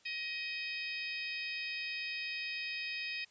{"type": "harmonic tone with a mistuned harmonic", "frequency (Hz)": 629, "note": "D#5", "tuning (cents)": 19, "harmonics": [3, 4, 5, 6, 7, 8], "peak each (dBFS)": [-45, -39, -49, -48, -51, -46], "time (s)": [0.05, 3.25], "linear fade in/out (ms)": 10, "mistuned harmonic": 7, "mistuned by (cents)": 27, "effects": ["white hiss -66 dBFS RMS until 3.3 s", "resampled to 16000 Hz"]}